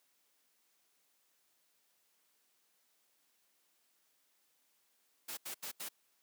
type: noise bursts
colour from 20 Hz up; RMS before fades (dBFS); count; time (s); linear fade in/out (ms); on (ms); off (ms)
white; -43; 4; 5.28-5.889; 10; 93; 79
effects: white hiss -75 dBFS RMS until 6.22 s + high-pass 200 Hz 12 dB/octave